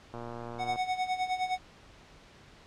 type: click train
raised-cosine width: 1 ms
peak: -27 dBFS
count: 74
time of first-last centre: 0.14-0.759 s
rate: 118 Hz
type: tone with tremolo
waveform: square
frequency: 740 Hz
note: F#5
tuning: in tune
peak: -27 dBFS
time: 0.58-1.59 s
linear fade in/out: 50 ms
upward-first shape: sine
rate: 9.7 Hz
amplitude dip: 75%
effects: pink hiss -55 dBFS RMS until 2.66 s + low-pass 5000 Hz 12 dB/octave